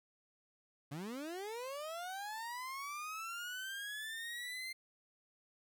30% pulse linear sweep, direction up, 132.3 to 2100 Hz, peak -39 dBFS, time 0.91-4.73 s, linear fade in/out 10 ms, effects none

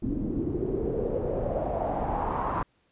pink noise with low-pass filter sweep, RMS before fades -29 dBFS, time 0.02-2.63 s, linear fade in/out 5 ms, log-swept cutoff 260 to 1100 Hz, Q 4.9, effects pink hiss -69 dBFS RMS until 2.91 s + resampled to 8000 Hz

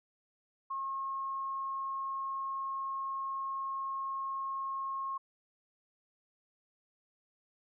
sine tone, 1081 Hz, C#6, 44 cents flat, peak -34 dBFS, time 0.7-5.18 s, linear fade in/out 10 ms, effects none

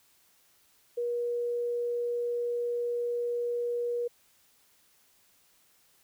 sine tone, 479 Hz, A#4, 47 cents sharp, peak -28 dBFS, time 0.97-4.08 s, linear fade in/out 10 ms, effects white hiss -65 dBFS RMS until 6.03 s

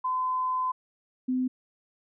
sine tone pair in turn, 1021 / 255.2 Hz, C6 / C4, -43 / -43 cents, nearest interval 2 octaves, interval 2400 cents, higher first, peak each -25 / -24 dBFS, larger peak second, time 0.04-0.72 / 1.28-1.48 s, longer first, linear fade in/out 10 ms, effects none

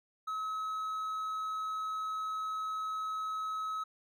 triangle tone, 1284 Hz, E6, 46 cents flat, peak -32 dBFS, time 0.27-3.84 s, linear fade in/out 10 ms, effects none

